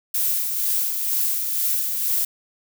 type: noise with tremolo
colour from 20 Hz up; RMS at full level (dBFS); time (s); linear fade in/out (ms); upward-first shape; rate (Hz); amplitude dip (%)
violet; -21; 0.14-2.25; 5; sine; 2.1; 40
effects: none